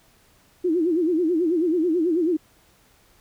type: tone with vibrato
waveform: sine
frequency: 336.3 Hz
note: E4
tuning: 35 cents sharp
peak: -18 dBFS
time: 0.64-2.37 s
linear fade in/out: 10 ms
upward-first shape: sine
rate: 9.2 Hz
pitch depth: 150 cents each way
effects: pink hiss -58 dBFS RMS until 3.2 s